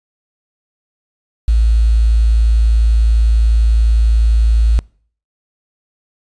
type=tone with quantisation; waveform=sine; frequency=55.7 Hz; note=A1; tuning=22 cents sharp; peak=-8 dBFS; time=1.48-4.79 s; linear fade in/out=0 ms; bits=6; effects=noise-tail reverb RT60 0.5 s tail -25 dB re dry + resampled to 22050 Hz